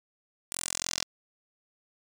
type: tone with band-pass filter sweep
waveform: 10% pulse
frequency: 43.52 Hz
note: F1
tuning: 5 cents flat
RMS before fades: -34 dBFS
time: 0.52-1.04 s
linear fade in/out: 0 ms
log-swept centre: 9600 to 5200 Hz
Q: 2.3
effects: none